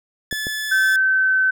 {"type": "tone", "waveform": "sawtooth", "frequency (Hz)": 1728, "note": "A6", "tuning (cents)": -32, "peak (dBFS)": -20, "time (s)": [0.31, 0.96], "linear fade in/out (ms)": 2}
{"type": "clicks", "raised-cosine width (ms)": 2, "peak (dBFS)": [-16, -17], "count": 2, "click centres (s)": [0.327, 0.469]}
{"type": "tone with pitch glide", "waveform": "sine", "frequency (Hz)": [1541, 1529.5], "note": ["G6", "G6"], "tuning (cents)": [-30, -43], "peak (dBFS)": -14, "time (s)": [0.71, 1.51], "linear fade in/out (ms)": 10, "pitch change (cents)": -13, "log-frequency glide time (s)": [1, 1.38]}
{"effects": []}